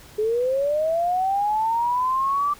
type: linear sweep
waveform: sine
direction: up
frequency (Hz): 417.9 to 1174.7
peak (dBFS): -19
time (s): 0.18-2.54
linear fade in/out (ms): 10
effects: pink hiss -47 dBFS RMS until 2.59 s